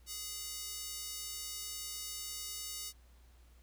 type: tone with high-pass filter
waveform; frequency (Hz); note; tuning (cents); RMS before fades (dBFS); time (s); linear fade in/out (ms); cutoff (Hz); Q
square; 415.3; G#4; 0; -43; 0.06-2.93; 50; 5200; 0.98
effects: added 60 Hz sine -58 dBFS peak until 3.62 s + pink hiss -69 dBFS RMS until 3.62 s